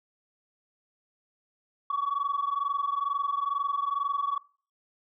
sine tone pair together, 1117.8 / 1140 Hz, C#6 / C#6, +14 / +48 cents, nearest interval unison, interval 34 cents, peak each -28 dBFS, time 1.9-4.38 s, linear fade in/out 5 ms, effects noise-tail reverb RT60 0.4 s tail -22 dB re dry + tanh soft clip ceiling -21 dBFS

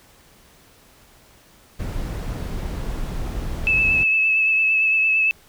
brown noise, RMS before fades -27 dBFS, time 1.79-4.04 s, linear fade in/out 10 ms
sine tone with vibrato, 2607 Hz, E7, 20 cents flat, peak -15 dBFS, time 3.67-5.31 s, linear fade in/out 0 ms, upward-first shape sine, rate 8.8 Hz, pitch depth 23 cents each way
effects pink hiss -52 dBFS RMS until 5.48 s

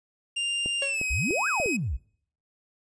45% pulse tone with pitch glide, 2794 to 2533 Hz, F7 to D#7, 0 to +30 cents, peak -26 dBFS, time 0.36-1.77 s, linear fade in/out 10 ms, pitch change -170 cents, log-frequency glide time 0.81-1.04 s
clicks, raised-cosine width 2 ms, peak -22 dBFS, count 5, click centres 0.66 / 1.014 / 1.308 / 1.6 / 1.66 s
45% pulse tone with exponential decay, 554.4 Hz, C#5, in tune, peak -28 dBFS, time 0.82-1.06 s, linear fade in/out 2 ms, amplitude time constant 52 ms
sine exponential two-way sweep, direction up then down, 51.91 to 1661.2 to 51.91 Hz, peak -26 dBFS, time 1.1-1.97 s, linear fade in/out 10 ms, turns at 1.48 s
effects noise-tail reverb RT60 0.6 s tail -25 dB re dry + resampled to 22050 Hz

